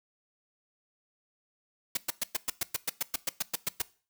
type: noise bursts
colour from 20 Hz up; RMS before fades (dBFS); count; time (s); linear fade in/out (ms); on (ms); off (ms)
white; -29; 15; 1.95-3.82; 5; 22; 110
effects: noise-tail reverb RT60 0.4 s tail -20 dB re dry